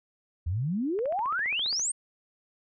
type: exponential sweep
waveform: sine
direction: up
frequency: 77.3 to 8870 Hz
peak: -26 dBFS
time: 0.46-1.92 s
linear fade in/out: 10 ms
type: click train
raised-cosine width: 0.5 ms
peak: -29 dBFS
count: 13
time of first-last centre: 0.99-1.795 s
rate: 14.9 Hz
effects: none